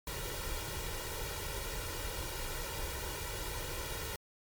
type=noise with comb filter; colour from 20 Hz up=pink; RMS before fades=-39 dBFS; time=0.07-4.16 s; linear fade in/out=2 ms; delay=2.1 ms; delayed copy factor=+0.75; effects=MP3 96 kbps